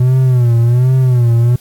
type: tone with vibrato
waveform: triangle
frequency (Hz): 123.47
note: B2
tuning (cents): 0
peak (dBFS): -5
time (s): 0-1.56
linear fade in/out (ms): 5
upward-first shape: sine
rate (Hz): 1.3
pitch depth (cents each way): 100
effects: white hiss -45 dBFS RMS until 1.6 s + AAC 64 kbps